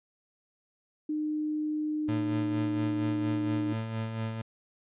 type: tone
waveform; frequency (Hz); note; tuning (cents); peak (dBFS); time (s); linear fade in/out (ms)
sine; 304.6; D#4; -37; -28; 1.09-3.73; 5
type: tone with tremolo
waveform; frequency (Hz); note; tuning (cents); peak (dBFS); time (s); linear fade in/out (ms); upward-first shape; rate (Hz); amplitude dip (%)
30% pulse; 112; A2; +31; -27; 2.08-4.42; 10; sine; 4.3; 45
effects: resampled to 8000 Hz